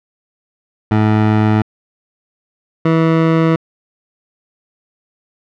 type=tone pair in turn; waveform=20% pulse; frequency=107.7 / 162.63 Hz; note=A2 / E3; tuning=-37 / -23 cents; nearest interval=perfect fifth; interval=714 cents; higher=second; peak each=-5 dBFS; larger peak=neither; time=0.91-1.62 / 2.85-3.56 s; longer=neither; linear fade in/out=5 ms; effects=low-pass 2000 Hz 12 dB/octave